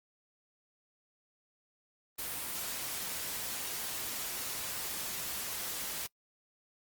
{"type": "noise", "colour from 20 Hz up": "white", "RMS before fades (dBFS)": -38, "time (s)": [2.18, 6.07], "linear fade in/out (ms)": 10, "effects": ["noise-tail reverb RT60 0.1 s tail -24 dB re dry", "Opus 32 kbps"]}